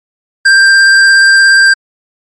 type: tone with vibrato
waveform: square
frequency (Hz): 1583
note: G6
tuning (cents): +17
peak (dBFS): -3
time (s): 0.45-1.74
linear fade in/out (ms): 10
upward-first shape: sine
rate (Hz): 17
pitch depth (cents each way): 9
effects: low-pass 8000 Hz 12 dB/octave + MP3 48 kbps